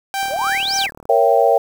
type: tone with tremolo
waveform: sawtooth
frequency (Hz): 784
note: G5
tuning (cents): 0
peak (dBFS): -14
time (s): 0.14-0.86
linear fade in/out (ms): 0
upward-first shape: triangle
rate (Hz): 3.4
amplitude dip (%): 65
type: click train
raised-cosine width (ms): 1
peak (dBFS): -23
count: 32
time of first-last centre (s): 0.23-1.054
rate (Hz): 37.6
type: exponential two-way sweep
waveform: sine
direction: up then down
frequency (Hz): 486.9 to 6200 to 1499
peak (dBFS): -18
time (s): 0.29-0.91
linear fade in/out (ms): 50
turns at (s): 0.76
type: chord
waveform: sine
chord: A# diminished seventh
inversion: none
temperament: equal with one note detuned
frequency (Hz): 466.2 / 554.4 / 670.8 / 784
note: A#4 / C#5 / E5 / G5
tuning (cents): 0 / 0 / +30 / 0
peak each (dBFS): -16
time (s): 1.09-1.58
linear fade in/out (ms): 5
effects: 7-bit